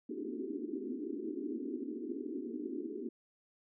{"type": "band-pass noise", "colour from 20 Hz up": "pink", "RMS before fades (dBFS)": -40, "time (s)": [0.09, 3.09], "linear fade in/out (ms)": 10, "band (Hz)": [230, 410], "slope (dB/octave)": 96, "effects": []}